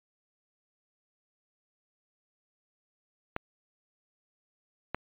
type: clicks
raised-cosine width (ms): 0.5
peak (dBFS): -16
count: 2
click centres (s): 3.364 / 4.946
effects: resampled to 8000 Hz